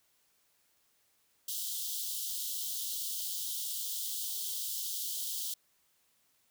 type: high-pass noise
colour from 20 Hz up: white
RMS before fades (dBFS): -37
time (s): 1.48-5.54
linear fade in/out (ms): 5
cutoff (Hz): 3000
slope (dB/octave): 96
effects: white hiss -72 dBFS RMS until 6.5 s